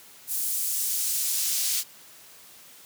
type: noise with high-pass filter sweep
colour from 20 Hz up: pink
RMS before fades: -27 dBFS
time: 0.27-1.84 s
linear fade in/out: 50 ms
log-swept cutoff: 10000 to 4800 Hz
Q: 0.82
effects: white hiss -50 dBFS RMS until 2.85 s + high-pass 100 Hz 12 dB/octave